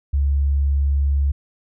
sine tone, 70.1 Hz, C#2, 20 cents sharp, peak -15 dBFS, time 0.13-1.32 s, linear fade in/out 10 ms, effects none

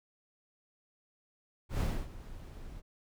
brown noise with ADSR envelope, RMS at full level -28 dBFS, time 1.69-2.82 s, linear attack 110 ms, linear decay 270 ms, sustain -18 dB, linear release 34 ms, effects none

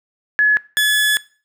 sine / 30% pulse tone pair in turn, 1700 / 1709.8 Hz, G#6 / G#6, +40 / +50 cents, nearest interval unison, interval 10 cents, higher second, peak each -10 dBFS, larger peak neither, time 0.39-0.57 / 0.77-1.17 s, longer second, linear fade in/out 0 ms, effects noise-tail reverb RT60 0.4 s tail -21 dB re dry

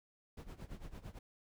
brown noise with tremolo, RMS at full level -45 dBFS, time 0.37-1.19 s, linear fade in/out 5 ms, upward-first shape sine, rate 8.9 Hz, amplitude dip 85%, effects none

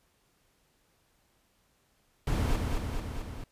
brown noise with echo, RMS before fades -28 dBFS, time 2.27-2.56 s, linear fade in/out 2 ms, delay 220 ms, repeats 4, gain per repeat -3 dB, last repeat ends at 3.44 s, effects pink hiss -70 dBFS RMS until 3.51 s + resampled to 32000 Hz

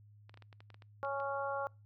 clicks, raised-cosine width 0.3 ms, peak -39 dBFS, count 11, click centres 0.295 / 0.342 / 0.374 / 0.423 / 0.528 / 0.605 / 0.703 / 0.744 / 0.822 / 1.049 / 1.201 s
harmonic tone, 277.2 Hz, C#4, in tune, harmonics 2 / 3 / 4 / 5, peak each -38 / -40 / -41 / -42 dBFS, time 1.03-1.67 s, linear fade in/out 0 ms
effects noise-tail reverb RT60 0.3 s tail -26 dB re dry + added 104 Hz sine -57 dBFS peak until 1.85 s

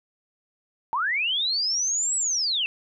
sine linear two-way sweep, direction up then down, 868 to 7902 to 2582 Hz, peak -22 dBFS, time 0.93-2.66 s, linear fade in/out 0 ms, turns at 2.16 s, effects none

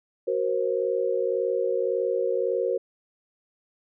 sine tone cluster, 372.9 / 471.2 / 533 Hz, F#4 / A#4 / C5, +14 / +19 / +32 cents, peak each -28 / -26 / -27 dBFS, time 0.27-2.78 s, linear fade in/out 10 ms, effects none

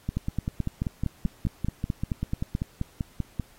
two click trains, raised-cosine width 5 ms, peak -15 / -14 dBFS, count 18 / 12, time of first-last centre 0.09-3.397 / 0.17-2.551 s, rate 5.14 / 4.62 Hz, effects pink hiss -57 dBFS RMS until 3.58 s + AAC 48 kbps

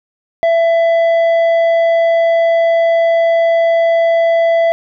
sine tone with tanh clipping, 667 Hz, E5, 20 cents sharp, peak -10 dBFS, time 0.43-4.72 s, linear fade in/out 0 ms, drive 7 dB, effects none

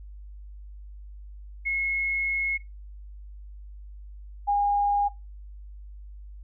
sine tone pair in turn, 2173 / 814 Hz, C#7 / G#5, -35 / -35 cents, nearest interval octave + perfect fourth, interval 1700 cents, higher first, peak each -24 / -20 dBFS, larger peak second, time 1.65-2.58 / 4.47-5.09 s, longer first, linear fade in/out 20 ms, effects noise-tail reverb RT60 0.2 s tail -17 dB re dry + added 50 Hz sine -40 dBFS peak until 6.43 s

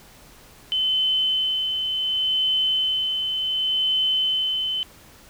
sine tone with tremolo, 3050 Hz, G7, 48 cents flat, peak -18 dBFS, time 0.72-4.83 s, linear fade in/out 0 ms, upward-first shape sine, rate 0.68 Hz, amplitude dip 40%, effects pink hiss -49 dBFS RMS until 5.29 s

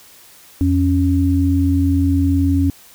sine tone pair together, 85.8 / 276.5 Hz, F2 / C#4, -30 / -4 cents, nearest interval octave + minor sixth, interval 2026 cents, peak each -15 dBFS, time 0.61-2.7 s, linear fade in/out 0 ms, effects white hiss -45 dBFS RMS until 2.94 s

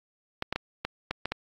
clicks, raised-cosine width 0.3 ms, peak -13 dBFS, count 7, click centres 0.424 / 0.526 / 0.56 / 0.85 / 1.11 / 1.256 / 1.32 s, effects AAC 48 kbps

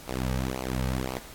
sawtooth tone with flanger, 64.2 Hz, C2, 32 cents flat, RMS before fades -30 dBFS, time 0.07-1.19 s, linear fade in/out 20 ms, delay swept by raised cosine 0.55 to 2.95 ms, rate 1.9 Hz, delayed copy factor -0.95, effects pink hiss -46 dBFS RMS until 1.34 s + AAC 64 kbps

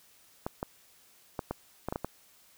clicks, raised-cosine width 1 ms, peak -18 dBFS, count 8, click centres 0.465 / 0.629 / 1.392 / 1.51 / 1.886 / 1.925 / 1.959 / 2.046 s, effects white hiss -61 dBFS RMS until 2.57 s

